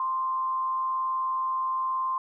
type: tone with frequency modulation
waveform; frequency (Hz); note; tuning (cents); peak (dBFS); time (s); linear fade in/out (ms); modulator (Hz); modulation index
sine; 1046.5; C6; 0; -25; 0-2.18; 2; 148; 0.21
effects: none